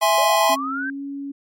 square chord, E augmented, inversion none, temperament equal, 659.3 / 830.6 / 1046.5 Hz, E5 / G#5 / B#5, 0 / 0 / 0 cents, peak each -20 dBFS, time 0.01-0.56 s, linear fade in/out 20 ms
sine linear sweep, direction up, 529 to 1601 Hz, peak -24 dBFS, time 0.18-0.9 s, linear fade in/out 2 ms
sine tone with pitch glide, 270 to 279.5 Hz, C#4 to C#4, -45 to +14 cents, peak -27 dBFS, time 0.49-1.32 s, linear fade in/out 10 ms, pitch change +59 cents, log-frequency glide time 0.69-1.03 s
effects MP3 64 kbps

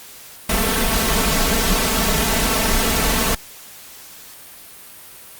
pink noise with comb filter, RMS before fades -18 dBFS, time 0.49-3.35 s, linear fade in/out 5 ms, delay 4.5 ms, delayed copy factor +0.9, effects white hiss -40 dBFS RMS until 5.39 s + Opus 48 kbps

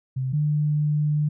sine tone pair in turn, 130.81 / 149.56 Hz, C3 / D3, 0 / +32 cents, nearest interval major second, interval 232 cents, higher second, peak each -23 / -19 dBFS, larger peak second, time 0.16-0.33 / 0.33-1.29 s, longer second, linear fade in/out 10 ms, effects none

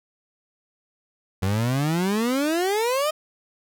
30% pulse exponential sweep, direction up, 91.8 to 630 Hz, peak -18 dBFS, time 1.42-3.11 s, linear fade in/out 10 ms, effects none

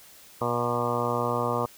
harmonic tone, 120.1 Hz, B2, 48 cents flat, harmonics 1 / 2 / 3 / 4 / 5 / 6 / 7 / 8 / 9 / 10, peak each -33 / -34 / -36 / -30 / -33 / -35 / -36 / -34 / -32 / -33 dBFS, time 0.41-1.66 s, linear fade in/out 5 ms, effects white hiss -51 dBFS RMS until 1.77 s

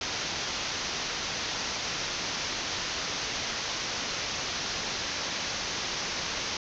white low-pass noise, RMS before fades -33 dBFS, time 0.01-6.57 s, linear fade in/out 2 ms, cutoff 6400 Hz, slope 96 dB/octave, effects none

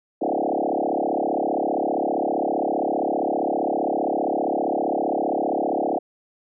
sine tone with frequency modulation, 529 Hz, C5, 19 cents sharp, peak -20 dBFS, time 0.21-5.99 s, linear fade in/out 10 ms, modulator 35.2 Hz, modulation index 7.4, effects none

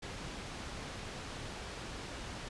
pink low-pass noise, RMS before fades -44 dBFS, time 0.02-2.49 s, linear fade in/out 10 ms, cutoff 6100 Hz, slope 12 dB/octave, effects resampled to 24000 Hz

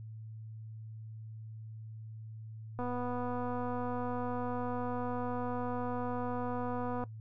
click train, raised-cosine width 1 ms, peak -25 dBFS, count 1046, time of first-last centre 2.79-7.038 s, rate 246 Hz, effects noise-tail reverb RT60 0.1 s tail -19 dB re dry + added 110 Hz sine -43 dBFS peak until 7.2 s

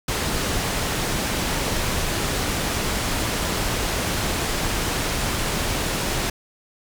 pink low-pass noise, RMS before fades -24 dBFS, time 0.08-6.3 s, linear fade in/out 5 ms, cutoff 11000 Hz, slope 12 dB/octave, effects none

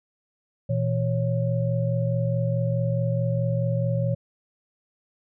sine tone cluster, 119.2 / 163.9 / 553 Hz, A#2 / E3 / C#5, +39 / -10 / -4 cents, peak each -23 / -27 / -29 dBFS, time 0.69-4.15 s, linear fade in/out 10 ms, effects none

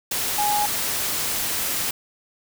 sine tone in noise, 830.6 Hz, G#5, in tune, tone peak -20 dBFS, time 0.38-0.66 s, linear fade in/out 5 ms, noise white, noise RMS -25 dBFS, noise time 0.11-1.91 s, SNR +2 dB, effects none

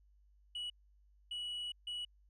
sine tone bursts at uneven times, 2933 Hz, F#7, 16 cents flat, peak -36 dBFS, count 3, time 0.55-0.7 / 1.31-1.72 / 1.87-2.05 s, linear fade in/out 5 ms, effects tanh soft clip ceiling -38 dBFS + added 50 Hz sine -64 dBFS peak until 2.29 s

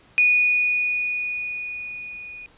sine tone with level ramp, 2465 Hz, D#7, 17 cents flat, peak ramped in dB -13 to -36 dBFS, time 0.18-2.46 s, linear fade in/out 0 ms, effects pink hiss -54 dBFS RMS until 2.57 s + resampled to 8000 Hz

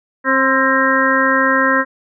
harmonic tone with a mistuned harmonic, 266.3 Hz, C4, 31 cents sharp, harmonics 1 / 2 / 4 / 5 / 6 / 7, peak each -19 / -19 / -18 / -20 / -17 / -18 dBFS, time 0.24-1.85 s, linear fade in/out 50 ms, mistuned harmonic 4, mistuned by -34 cents, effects none

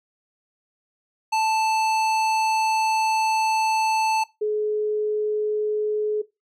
square / sine tone pair in turn, 880 / 424.3 Hz, A5 / G#4, 0 / +37 cents, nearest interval octave + minor second, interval 1263 cents, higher first, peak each -20 dBFS, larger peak neither, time 1.32-4.24 / 4.41-6.22 s, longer first, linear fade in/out 10 ms, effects noise-tail reverb RT60 0.2 s tail -18 dB re dry + low-pass 8000 Hz 12 dB/octave

